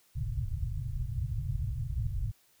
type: low-pass noise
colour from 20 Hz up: white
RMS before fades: -33 dBFS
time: 0.15-2.32 s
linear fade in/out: 20 ms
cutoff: 140 Hz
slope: 96 dB/octave
effects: white hiss -66 dBFS RMS until 2.6 s